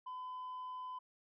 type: tone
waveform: sine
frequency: 1011 Hz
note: B5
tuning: 40 cents sharp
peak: -40 dBFS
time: 0.06-0.99 s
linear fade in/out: 10 ms
effects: tanh soft clip ceiling -41 dBFS